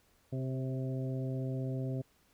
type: harmonic tone with a mistuned harmonic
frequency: 130.81 Hz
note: C3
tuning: in tune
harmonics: 1 / 2 / 3 / 4 / 5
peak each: -34 / -40 / -44 / -46 / -48 dBFS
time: 0.32-2.02 s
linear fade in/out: 10 ms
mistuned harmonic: 4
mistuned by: +20 cents
effects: pink hiss -69 dBFS RMS until 2.33 s